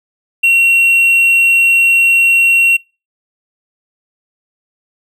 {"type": "tone with hard clipping", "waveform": "triangle", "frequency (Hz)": 2735, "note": "F7", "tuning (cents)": -37, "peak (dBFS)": -7, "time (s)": [0.43, 2.77], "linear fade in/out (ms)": 10, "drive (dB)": 5, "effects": ["noise-tail reverb RT60 0.3 s tail -26 dB re dry"]}